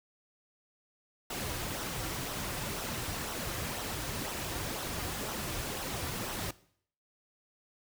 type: noise with flanger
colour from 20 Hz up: pink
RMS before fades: -37 dBFS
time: 1.3-6.51 s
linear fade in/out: 5 ms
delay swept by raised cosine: 0.42 to 4.82 ms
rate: 2 Hz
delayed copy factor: -0.5
effects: noise-tail reverb RT60 0.6 s tail -19 dB re dry